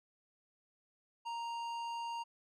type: tone with tanh clipping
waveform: sine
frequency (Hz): 932.3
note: A#5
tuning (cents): 0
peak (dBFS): -40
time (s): 1.25-2.24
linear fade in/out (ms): 20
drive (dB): 13
effects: none